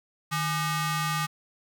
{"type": "ring-modulated tone", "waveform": "sawtooth", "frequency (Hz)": 680, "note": "F5", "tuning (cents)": -46, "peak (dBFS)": -19, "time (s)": [0.31, 1.27], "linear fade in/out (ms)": 20, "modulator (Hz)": 525, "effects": []}